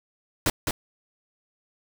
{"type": "noise with echo", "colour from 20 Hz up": "pink", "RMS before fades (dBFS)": -22, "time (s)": [0.46, 0.5], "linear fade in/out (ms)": 2, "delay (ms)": 210, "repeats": 1, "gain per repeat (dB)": -4, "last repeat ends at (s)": 0.71, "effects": []}